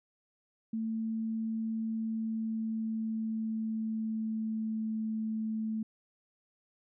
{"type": "tone with pitch glide", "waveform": "sine", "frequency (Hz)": [222.9, 219.5], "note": ["A3", "A3"], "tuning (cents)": [23, -4], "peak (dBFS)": -31, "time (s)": [0.73, 5.83], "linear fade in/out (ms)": 5, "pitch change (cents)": -27, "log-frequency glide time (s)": [1.89, 5.02], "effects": []}